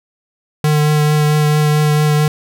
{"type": "tone with vibrato", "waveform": "square", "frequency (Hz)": 150.7, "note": "D3", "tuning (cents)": 45, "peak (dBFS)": -11, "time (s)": [0.64, 2.28], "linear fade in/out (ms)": 2, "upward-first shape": "triangle", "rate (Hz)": 4.5, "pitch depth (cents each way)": 15, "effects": []}